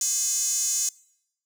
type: tone with high-pass filter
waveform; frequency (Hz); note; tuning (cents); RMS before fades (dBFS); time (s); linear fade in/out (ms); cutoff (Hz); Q
square; 232.5; A#3; -4; -25; 0.01-0.89; 2; 6700; 6.4
effects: noise-tail reverb RT60 0.8 s tail -25 dB re dry